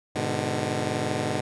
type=chord; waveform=10% pulse; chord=G# diminished; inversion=none; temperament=just; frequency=103.83 / 124.59 / 149.51 Hz; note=G#2 / B2 / D3; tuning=0 / +16 / +31 cents; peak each=-22 dBFS; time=0.15-1.41 s; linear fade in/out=10 ms; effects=resampled to 24000 Hz